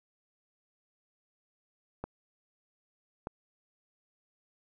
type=clicks; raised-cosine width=1 ms; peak=-22 dBFS; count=2; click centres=2.04 / 3.271 s; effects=none